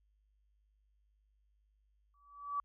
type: tone with exponential growth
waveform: sine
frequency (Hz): 1148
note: D6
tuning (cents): -40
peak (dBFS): -31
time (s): 2.14-2.6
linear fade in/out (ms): 2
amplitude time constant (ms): 99
effects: added 51 Hz sine -70 dBFS peak until 2.64 s